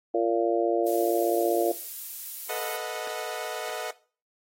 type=harmonic tone; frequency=115.1 Hz; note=A#2; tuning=22 cents flat; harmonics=3 / 4 / 5 / 6; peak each=-26 / -27 / -28 / -29 dBFS; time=0.14-1.72 s; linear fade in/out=5 ms
type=noise; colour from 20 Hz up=violet; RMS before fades=-36 dBFS; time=0.86-2.77 s; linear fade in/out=10 ms
type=chord; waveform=sawtooth; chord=B dominant seventh; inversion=third; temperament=equal with one note detuned; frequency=440 / 493.9 / 622.3 / 731.9 Hz; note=A4 / B4 / D#5 / F#5; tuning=0 / 0 / 0 / -19 cents; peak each=-34 / -34 / -32 / -33 dBFS; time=2.49-3.91 s; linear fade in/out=5 ms
effects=noise-tail reverb RT60 0.4 s tail -19 dB re dry + AAC 48 kbps